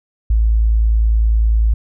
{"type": "tone", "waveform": "sine", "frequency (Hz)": 55, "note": "A1", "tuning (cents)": 0, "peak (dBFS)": -10, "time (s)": [0.3, 1.74], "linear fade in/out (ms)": 5, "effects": []}